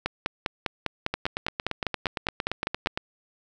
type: two click trains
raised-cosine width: 0.3 ms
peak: -11 / -9 dBFS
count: 17 / 15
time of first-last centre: 1.14-2.975 / 0.06-2.871 s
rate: 8.72 / 4.98 Hz
effects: none